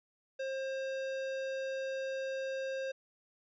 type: tone with tanh clipping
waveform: sine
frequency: 533 Hz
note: C5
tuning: 32 cents sharp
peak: -37 dBFS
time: 0.39-2.92 s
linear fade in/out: 10 ms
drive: 18 dB
effects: resampled to 16000 Hz